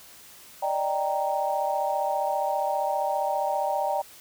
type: chord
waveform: sine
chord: Eb major seventh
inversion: third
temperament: equal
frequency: 587.3 / 622.3 / 784 / 932.3 Hz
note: D5 / Eb5 / G5 / Bb5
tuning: 0 / 0 / 0 / 0 cents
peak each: -29 / -33 / -27 / -30 dBFS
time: 0.62-4.02 s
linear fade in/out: 10 ms
effects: white hiss -49 dBFS RMS until 4.2 s